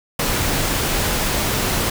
pink noise, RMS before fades -20 dBFS, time 0.19-1.9 s, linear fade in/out 5 ms, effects none

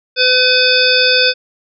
harmonic tone, 506 Hz, B4, 42 cents sharp, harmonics 1 / 3 / 5 / 7 / 9 / 10, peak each -16 / -16 / -16 / -16 / -16 / -16 dBFS, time 0.16-1.34 s, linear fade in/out 50 ms, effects none

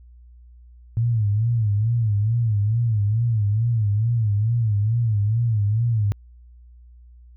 sine tone with vibrato, 110 Hz, A2, in tune, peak -17 dBFS, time 0.97-6.12 s, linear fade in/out 0 ms, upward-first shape sine, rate 2.3 Hz, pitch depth 140 cents each way, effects added 60 Hz sine -44 dBFS peak until 7.36 s

